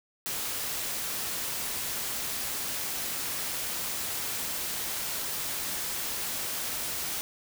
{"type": "noise", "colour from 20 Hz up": "white", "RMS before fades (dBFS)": -33, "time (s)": [0.26, 7.21], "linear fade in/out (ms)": 0, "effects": []}